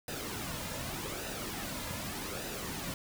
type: noise with flanger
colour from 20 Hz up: pink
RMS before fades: -39 dBFS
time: 0.08-2.94 s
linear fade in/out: 2 ms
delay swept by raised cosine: 0.9 to 2.7 ms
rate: 0.84 Hz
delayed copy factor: -0.55
effects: none